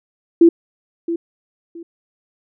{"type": "tone with echo", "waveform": "sine", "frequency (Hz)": 336.6, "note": "E4", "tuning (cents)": 36, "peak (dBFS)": -5, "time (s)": [0.41, 0.49], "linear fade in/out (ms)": 5, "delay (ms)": 670, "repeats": 2, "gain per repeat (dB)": -13, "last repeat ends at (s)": 1.83, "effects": []}